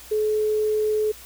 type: tone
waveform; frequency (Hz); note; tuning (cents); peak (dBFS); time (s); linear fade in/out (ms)
sine; 428.2; A4; -47; -19; 0.11-1.12; 10
effects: added 60 Hz sine -50 dBFS peak until 1.25 s + white hiss -44 dBFS RMS until 1.25 s